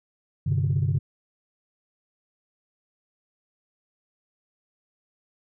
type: chord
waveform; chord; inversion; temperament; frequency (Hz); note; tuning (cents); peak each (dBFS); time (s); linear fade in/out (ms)
sine; G suspended fourth; none; equal; 98 / 130.81 / 146.83; G2 / C3 / D3; 0 / 0 / 0; -24; 0.46-0.99; 10
effects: tanh soft clip ceiling -15 dBFS